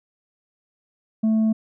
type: tone with tanh clipping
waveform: sine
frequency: 220 Hz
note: A3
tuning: in tune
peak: -17 dBFS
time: 1.23-1.53 s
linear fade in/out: 10 ms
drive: 3 dB
effects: none